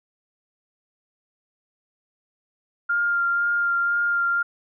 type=tone with vibrato; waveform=sine; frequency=1400 Hz; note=F6; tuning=4 cents sharp; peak=-19 dBFS; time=2.89-4.43 s; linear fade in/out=10 ms; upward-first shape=sine; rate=2 Hz; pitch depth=14 cents each way; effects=none